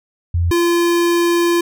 sine / square tone pair in turn, 85.9 / 343.6 Hz, F2 / F4, -28 / -28 cents, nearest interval 2 octaves, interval 2400 cents, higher second, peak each -13 dBFS, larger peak neither, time 0.34-0.51 / 0.51-1.61 s, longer second, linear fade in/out 5 ms, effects none

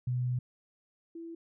sine tone pair in turn, 124.6 / 332.6 Hz, B2 / E4, +16 / +16 cents, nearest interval octave + perfect fourth, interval 1700 cents, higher second, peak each -28 / -40 dBFS, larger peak first, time 0.07-0.39 / 1.15-1.35 s, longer first, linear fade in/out 5 ms, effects none

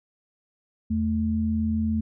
sine tone pair together, 82.41 / 220 Hz, E2 / A3, 0 / 0 cents, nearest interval octave + perfect fourth, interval 1700 cents, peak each -27 / -23 dBFS, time 0.9-2.01 s, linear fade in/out 10 ms, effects none

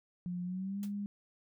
sine tone with pitch glide, 177.8 to 203.1 Hz, F3 to G#3, +31 to -38 cents, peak -35 dBFS, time 0.26-1.06 s, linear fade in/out 0 ms, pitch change +231 cents, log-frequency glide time 0.44-0.82 s
white noise with exponential decay, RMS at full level -47 dBFS, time 0.83-0.93 s, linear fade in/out 1 ms, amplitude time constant 21 ms
effects none

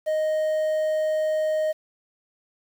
triangle tone, 622 Hz, D#5, 1 cent flat, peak -19 dBFS, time 0.06-1.73 s, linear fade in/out 20 ms, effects 8-bit

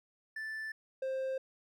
triangle tone pair in turn, 1760 / 527.8 Hz, A6 / C5, 0 / +15 cents, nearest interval octave + major sixth, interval 2085 cents, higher first, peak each -36 / -31 dBFS, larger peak second, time 0.36-0.72 / 1.02-1.38 s, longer neither, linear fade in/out 5 ms, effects none

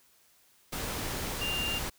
sine tone in noise, 2794 Hz, F7, in tune, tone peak -31 dBFS, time 1.41-1.79 s, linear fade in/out 10 ms, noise pink, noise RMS -35 dBFS, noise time 0.72-1.9 s, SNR +1 dB, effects white hiss -64 dBFS RMS until 1.98 s

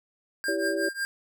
square tone with tremolo, 1601 Hz, G6, 36 cents sharp, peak -26 dBFS, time 0.44-1.05 s, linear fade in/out 0 ms, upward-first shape triangle, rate 5.5 Hz, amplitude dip 95%
sine chord, C# diminished, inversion first, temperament equal with one note detuned, 329.6 / 392 / 568.6 Hz, E4 / G4 / C#5, 0 / 0 / +44 cents, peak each -30 dBFS, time 0.48-0.89 s, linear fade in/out 5 ms
effects none

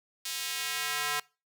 square tone with high-pass filter sweep, 146.83 Hz, D3, in tune, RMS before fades -33 dBFS, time 0.25-1.2 s, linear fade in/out 5 ms, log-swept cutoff 3700 to 1200 Hz, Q 0.88, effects noise-tail reverb RT60 0.3 s tail -24 dB re dry

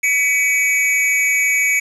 square tone with amplitude modulation, 2263 Hz, C#7, 35 cents sharp, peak -11 dBFS, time 0.03-1.8 s, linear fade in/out 10 ms, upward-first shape sine, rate 274 Hz, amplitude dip 70%, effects resampled to 24000 Hz + 7-bit

